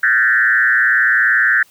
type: tone with frequency modulation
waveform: sine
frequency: 1661.2 Hz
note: G#6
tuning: in tune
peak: -10 dBFS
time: 0.03-1.63 s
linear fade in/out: 5 ms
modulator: 121 Hz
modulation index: 1.7
effects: white hiss -51 dBFS RMS until 1.7 s